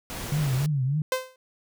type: noise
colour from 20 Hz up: pink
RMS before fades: -35 dBFS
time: 0.1-0.66 s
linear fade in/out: 0 ms
type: tone with vibrato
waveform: sine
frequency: 140.2 Hz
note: C#3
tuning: 20 cents sharp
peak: -22 dBFS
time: 0.32-1.02 s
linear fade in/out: 2 ms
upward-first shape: triangle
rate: 3.4 Hz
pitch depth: 190 cents each way
type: tone with exponential decay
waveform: sawtooth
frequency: 516 Hz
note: C5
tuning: 24 cents flat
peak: -16 dBFS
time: 1.12-1.36 s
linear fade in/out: 2 ms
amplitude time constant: 52 ms
effects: none